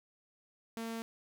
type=tone; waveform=sawtooth; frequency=227.4 Hz; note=A#3; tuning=43 cents flat; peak=-34 dBFS; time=0.77-1.02 s; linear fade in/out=0 ms; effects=none